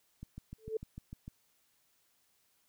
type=click train; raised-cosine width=5 ms; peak=-32 dBFS; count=8; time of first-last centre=0.23-1.279 s; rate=6.67 Hz
type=tone with exponential growth; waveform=sine; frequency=440 Hz; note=A4; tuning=in tune; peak=-28 dBFS; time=0.58-0.77 s; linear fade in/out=5 ms; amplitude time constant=40 ms
effects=white hiss -73 dBFS RMS until 2.68 s